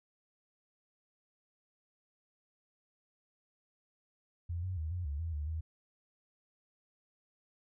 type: tone with pitch steps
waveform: sine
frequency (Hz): 85.7 / 92.6 / 78.8 / 89.2 / 71.6 / 82.8 / 74.2 / 79.9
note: F2 / F#2 / D#2 / F2 / D2 / E2 / D2 / D#2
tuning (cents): -32 / +2 / +23 / +37 / -43 / +8 / +18 / +47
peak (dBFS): -34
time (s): 4.49-5.61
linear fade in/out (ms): 10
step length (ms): 140
effects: none